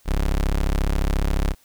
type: tone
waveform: 30% pulse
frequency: 34.29 Hz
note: C#1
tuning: 18 cents flat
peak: -16 dBFS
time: 0.05-1.55 s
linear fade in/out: 50 ms
effects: white hiss -58 dBFS RMS until 1.64 s